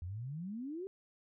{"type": "exponential sweep", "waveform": "sine", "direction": "up", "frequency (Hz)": [82.41, 400.4], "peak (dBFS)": -39, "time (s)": [0.02, 0.87], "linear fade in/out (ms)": 0, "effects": []}